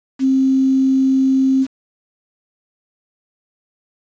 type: tone with quantisation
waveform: sine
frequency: 265.4 Hz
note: C4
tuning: 25 cents sharp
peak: -11 dBFS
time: 0.19-1.67 s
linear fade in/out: 50 ms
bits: 6
effects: resampled to 16000 Hz